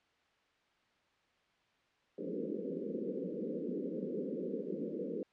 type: band-pass noise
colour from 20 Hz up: white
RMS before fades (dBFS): -39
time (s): 2.18-5.23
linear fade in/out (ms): 2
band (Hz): 170 to 520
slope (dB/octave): 96
effects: white hiss -72 dBFS RMS until 5.32 s + low-pass 3000 Hz 12 dB/octave